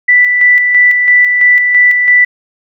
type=tone with tremolo; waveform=sine; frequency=1975.5 Hz; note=B6; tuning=in tune; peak=-3 dBFS; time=0.08-2.25 s; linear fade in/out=10 ms; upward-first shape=square; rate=3 Hz; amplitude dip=40%; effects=none